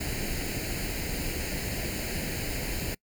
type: noise with comb filter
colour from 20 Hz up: pink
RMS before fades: -32 dBFS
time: 0-2.95 s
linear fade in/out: 10 ms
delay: 0.43 ms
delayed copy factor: +0.75
effects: noise-tail reverb RT60 0.1 s tail -25 dB re dry